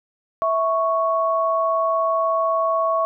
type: tone pair together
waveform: sine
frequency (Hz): 655 / 1108.7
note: E5 / C#6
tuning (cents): -11 / 0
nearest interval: major sixth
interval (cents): 911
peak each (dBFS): -20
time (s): 0.42-3.05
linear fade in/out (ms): 0
effects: none